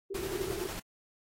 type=band-pass noise; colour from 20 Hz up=white; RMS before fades=-37 dBFS; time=0.1-0.67 s; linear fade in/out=10 ms; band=350 to 400 Hz; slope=96 dB/octave
type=noise with tremolo; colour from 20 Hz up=pink; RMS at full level=-40 dBFS; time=0.14-0.8 s; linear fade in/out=10 ms; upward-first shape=square; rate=11 Hz; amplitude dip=25%
effects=AAC 48 kbps